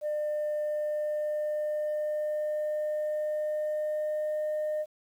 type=tone with pitch glide; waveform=sine; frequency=601 to 610.1 Hz; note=D5 to D#5; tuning=+40 to -34 cents; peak=-26 dBFS; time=0.01-4.86 s; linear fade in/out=50 ms; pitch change=+26 cents; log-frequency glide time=0.56-4.48 s; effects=tanh soft clip ceiling -26 dBFS + 10-bit